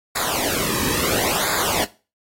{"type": "noise with flanger", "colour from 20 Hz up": "pink", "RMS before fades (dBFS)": -22, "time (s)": [0.15, 1.85], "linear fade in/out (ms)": 10, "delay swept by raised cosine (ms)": [0.34, 1.44], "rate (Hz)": 0.73, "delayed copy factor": -0.85, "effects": ["noise-tail reverb RT60 0.3 s tail -17 dB re dry", "AAC 48 kbps"]}